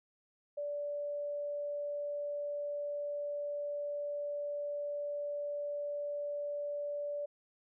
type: tone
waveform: sine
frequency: 581 Hz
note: D5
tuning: 19 cents flat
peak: -35 dBFS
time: 0.57-7.26 s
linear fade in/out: 10 ms
effects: none